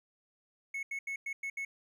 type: tone bursts at uneven times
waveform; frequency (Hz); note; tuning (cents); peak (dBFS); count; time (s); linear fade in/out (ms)
triangle; 2197; C#7; -16; -33; 6; 0.74-0.83 / 0.91-0.99 / 1.07-1.16 / 1.26-1.33 / 1.43-1.5 / 1.57-1.65; 5
effects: none